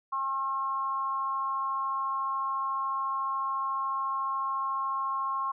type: tone with amplitude modulation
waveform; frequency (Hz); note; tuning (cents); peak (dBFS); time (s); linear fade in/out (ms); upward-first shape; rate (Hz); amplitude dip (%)
sine; 1077; C6; +50; -25; 0.12-5.52; 10; sine; 266; 60
effects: none